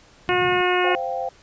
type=band-pass noise; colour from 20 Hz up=pink; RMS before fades=-37 dBFS; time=0.28-0.61 s; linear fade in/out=0 ms; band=100 to 190 Hz; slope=24 dB/octave
type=harmonic tone; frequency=361 Hz; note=F#4; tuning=43 cents flat; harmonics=1 / 2 / 3 / 4 / 5 / 6 / 7 / 8; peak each=-21 / -24 / -26 / -27 / -28 / -29 / -29 / -30 dBFS; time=0.29-0.95 s; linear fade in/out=0 ms
type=chord; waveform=sine; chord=C suspended fourth; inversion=none; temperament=just; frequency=523.3 / 697.7 / 784.9 Hz; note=C5 / F5 / G5; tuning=0 / -2 / +2 cents; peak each=-28 dBFS; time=0.84-1.29 s; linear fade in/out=5 ms
effects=pink hiss -52 dBFS RMS until 1.42 s + resampled to 16000 Hz